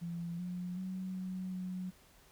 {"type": "tone with pitch steps", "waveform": "sine", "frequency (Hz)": [170.4, 179, 186.8, 185.7, 183.8], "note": ["F3", "F3", "F#3", "F#3", "F#3"], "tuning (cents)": [-42, 43, 17, 7, -11], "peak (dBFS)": -37, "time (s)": [0.01, 1.91], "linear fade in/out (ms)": 20, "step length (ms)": 380, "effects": ["pink hiss -63 dBFS RMS until 2.31 s"]}